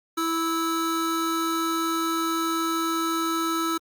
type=tone pair together; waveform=square; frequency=329.6 / 1308.5 Hz; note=E4 / E6; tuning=0 / -13 cents; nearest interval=2 octaves; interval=2387 cents; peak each=-27 / -27 dBFS; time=0.17-3.78 s; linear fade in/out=10 ms; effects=Opus 48 kbps